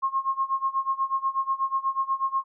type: tone with tremolo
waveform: sine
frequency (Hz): 1075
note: C6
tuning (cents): +47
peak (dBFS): -20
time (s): 0.02-2.44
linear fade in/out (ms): 20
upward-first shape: sine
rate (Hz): 8.2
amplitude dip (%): 90
effects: none